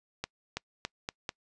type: accelerating click train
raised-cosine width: 0.2 ms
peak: -16 dBFS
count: 5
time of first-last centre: 0.24-1.292 s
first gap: 330 ms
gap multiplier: 0.85
effects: noise-tail reverb RT60 0.1 s tail -26 dB re dry + resampled to 22050 Hz